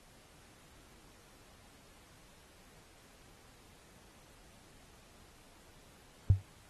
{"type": "tone with exponential decay", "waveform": "sine", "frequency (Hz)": 96.4, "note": "G2", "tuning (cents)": -28, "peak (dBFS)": -16, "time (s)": [6.3, 6.43], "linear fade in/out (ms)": 0, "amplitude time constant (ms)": 28, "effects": ["pink hiss -61 dBFS RMS until 6.69 s", "AAC 32 kbps"]}